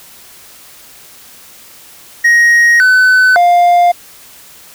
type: tone with pitch steps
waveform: triangle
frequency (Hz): 1880 / 1509 / 702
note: A#6 / F#6 / F5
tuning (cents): +14 / +34 / +9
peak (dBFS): -3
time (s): 2.24-3.92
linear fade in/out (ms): 10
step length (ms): 560
effects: white hiss -38 dBFS RMS until 4.74 s